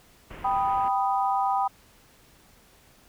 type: low-pass noise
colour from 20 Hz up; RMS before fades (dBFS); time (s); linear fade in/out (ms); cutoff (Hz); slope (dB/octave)
pink; -42; 0.3-0.89; 10; 2900; 48
type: chord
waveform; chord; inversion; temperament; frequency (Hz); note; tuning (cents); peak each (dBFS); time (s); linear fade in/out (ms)
sine; G augmented; none; equal; 784 / 987.8 / 1244.5; G5 / B5 / D#6; 0 / 0 / 0; -24 / -27 / -30; 0.44-1.68; 10
effects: pink hiss -57 dBFS RMS until 3.08 s